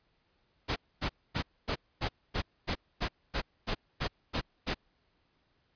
pink noise bursts, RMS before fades -31 dBFS, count 13, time 0.68-4.746 s, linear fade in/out 20 ms, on 82 ms, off 250 ms, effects pink hiss -73 dBFS RMS until 5.75 s + resampled to 11025 Hz

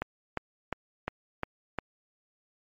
click train, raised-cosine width 0.5 ms, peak -15 dBFS, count 6, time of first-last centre 0.02-1.787 s, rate 2.83 Hz, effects MP3 64 kbps

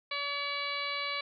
harmonic tone, 570 Hz, C#5, 48 cents sharp, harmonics 1 / 2 / 3 / 4 / 5 / 6 / 7 / 8, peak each -43 / -38 / -45 / -36 / -43 / -45 / -39 / -46 dBFS, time 0.11-1.21 s, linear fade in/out 5 ms, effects none

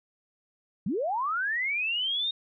sine linear sweep, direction up, 154.3 to 3729 Hz, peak -26 dBFS, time 0.86-2.31 s, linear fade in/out 5 ms, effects none

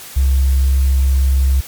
triangle tone with tanh clipping, 66.8 Hz, C2, 36 cents sharp, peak -9 dBFS, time 0.16-1.61 s, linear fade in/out 10 ms, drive 2 dB, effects white hiss -34 dBFS RMS until 1.67 s + MP3 96 kbps

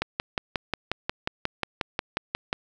click train, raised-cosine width 0.3 ms, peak -9 dBFS, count 15, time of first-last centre 0.02-2.529 s, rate 5.58 Hz, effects none

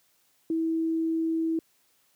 sine tone, 325.2 Hz, E4, 23 cents flat, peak -24 dBFS, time 0.5-1.59 s, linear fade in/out 2 ms, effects white hiss -67 dBFS RMS until 2.15 s + high-pass 80 Hz 12 dB/octave

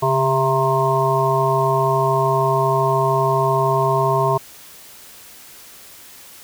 harmonic tone with a mistuned harmonic, 132.9 Hz, C3, 27 cents sharp, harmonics 1 / 3 / 5 / 7 / 8, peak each -21 / -21 / -21 / -21 / -21 dBFS, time 0.02-4.38 s, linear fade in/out 10 ms, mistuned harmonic 1, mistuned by +45 cents, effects white hiss -42 dBFS RMS until 6.43 s

